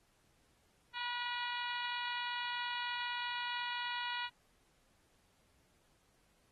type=harmonic tone; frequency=484.2 Hz; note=B4; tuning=34 cents flat; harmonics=2 / 3 / 4 / 5 / 6 / 7 / 8 / 9; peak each=-41 / -44 / -44 / -47 / -45 / -50 / -50 / -54 dBFS; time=0.93-4.3 s; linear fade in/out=50 ms; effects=pink hiss -73 dBFS RMS until 6.51 s + AAC 32 kbps